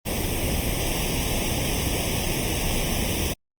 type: noise with comb filter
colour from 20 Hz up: pink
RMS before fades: -25 dBFS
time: 0.05-3.34 s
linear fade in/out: 20 ms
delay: 0.35 ms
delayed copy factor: +0.95
effects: Opus 24 kbps